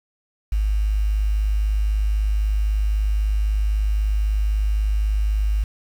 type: tone with quantisation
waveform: sine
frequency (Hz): 51.91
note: G#1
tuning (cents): 0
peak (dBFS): -17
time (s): 0.52-5.64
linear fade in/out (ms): 5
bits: 7
effects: none